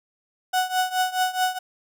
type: tone with tremolo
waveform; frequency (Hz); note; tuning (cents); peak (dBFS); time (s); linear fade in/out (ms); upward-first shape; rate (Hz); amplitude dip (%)
35% pulse; 740; F#5; 0; -16; 0.53-1.59; 10; triangle; 4.7; 90
effects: none